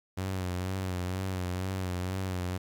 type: tone with vibrato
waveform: sawtooth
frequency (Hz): 92.5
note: F#2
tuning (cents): 0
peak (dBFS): -27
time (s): 0.17-2.58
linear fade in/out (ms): 10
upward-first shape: sine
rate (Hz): 2.1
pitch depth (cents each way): 54
effects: 11-bit